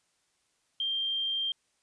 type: tone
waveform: sine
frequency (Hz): 3176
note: G7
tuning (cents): +22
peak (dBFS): -28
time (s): 0.8-1.52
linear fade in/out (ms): 2
effects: white hiss -73 dBFS RMS until 1.82 s + resampled to 22050 Hz